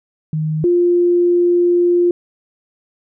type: tone pair in turn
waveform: sine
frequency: 155.56 / 350.4 Hz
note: D#3 / F4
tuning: 0 / +6 cents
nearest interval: octave + major second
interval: 1406 cents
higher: second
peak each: -16 / -10 dBFS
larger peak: second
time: 0.33-0.64 / 0.64-2.11 s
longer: second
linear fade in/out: 2 ms
effects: none